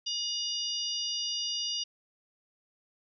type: harmonic tone with a mistuned harmonic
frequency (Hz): 961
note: B5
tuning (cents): -48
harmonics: 3 / 4 / 5 / 6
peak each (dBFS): -35 / -39 / -34 / -39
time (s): 0.06-1.84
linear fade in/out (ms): 10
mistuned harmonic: 4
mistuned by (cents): -98
effects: none